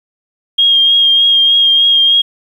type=tone with vibrato; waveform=sine; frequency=3240 Hz; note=G#7; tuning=43 cents flat; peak=-6 dBFS; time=0.58-2.22 s; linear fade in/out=10 ms; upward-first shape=triangle; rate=3.3 Hz; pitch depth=24 cents each way; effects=7-bit